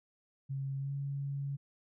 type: tone with pitch glide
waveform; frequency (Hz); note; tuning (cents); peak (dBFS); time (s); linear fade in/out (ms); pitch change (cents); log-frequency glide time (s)
sine; 136.4 to 139.75; C#3 to C#3; -28 to +14; -34; 0.49-1.57; 20; +42; 0.78-0.92
effects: none